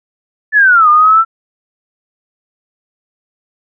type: linear two-way sweep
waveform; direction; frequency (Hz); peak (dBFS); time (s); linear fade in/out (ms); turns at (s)
sine; down then up; 1760 to 1200 to 1347; -4; 0.52-1.25; 50; 0.89
effects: none